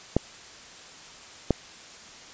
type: clicks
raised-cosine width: 2 ms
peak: -6 dBFS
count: 2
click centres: 0.166 / 1.507 s
effects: white hiss -46 dBFS RMS until 2.33 s + resampled to 16000 Hz